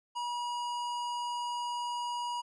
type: tone with tanh clipping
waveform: sine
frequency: 963 Hz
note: B5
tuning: 44 cents flat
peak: -35 dBFS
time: 0.15-2.42 s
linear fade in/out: 20 ms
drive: 18 dB
effects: resampled to 24000 Hz